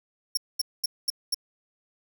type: tone bursts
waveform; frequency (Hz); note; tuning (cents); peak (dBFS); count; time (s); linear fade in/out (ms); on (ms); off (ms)
sawtooth; 5500; F8; -27; -20; 5; 0.35-1.345; 5; 23; 220
effects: none